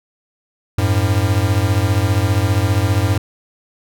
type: beating tone pair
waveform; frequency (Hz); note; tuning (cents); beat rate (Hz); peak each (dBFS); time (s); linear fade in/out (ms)
square; 92.5 / 107.5; F#2 / A2; 0 / -40; 15; -17; 0.78-3.18; 5
effects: none